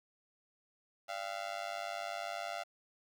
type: tone with amplitude modulation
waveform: sawtooth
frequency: 687 Hz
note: F5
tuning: 29 cents flat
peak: -30 dBFS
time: 1.08-2.64 s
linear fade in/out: 20 ms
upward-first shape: sine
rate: 100 Hz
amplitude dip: 100%
effects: low-pass 6000 Hz 12 dB/octave + 10-bit